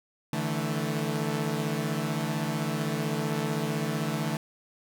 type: chord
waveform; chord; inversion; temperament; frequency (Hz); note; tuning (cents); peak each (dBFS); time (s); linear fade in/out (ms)
sawtooth; D suspended second; none; equal with one note detuned; 146.83 / 162.54 / 220; D3 / E3 / A3; 0 / -24 / 0; -28; 0.33-4.37; 2
effects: none